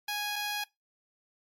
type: tone pair in turn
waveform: 10% pulse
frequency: 829 / 829 Hz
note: G#5 / G#5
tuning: -3 / -3 cents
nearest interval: unison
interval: 0 cents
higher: neither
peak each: -23 / -23 dBFS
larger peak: neither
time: 0.08-0.36 / 0.36-0.64 s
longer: neither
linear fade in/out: 5 ms
effects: noise-tail reverb RT60 0.2 s tail -23 dB re dry + MP3 64 kbps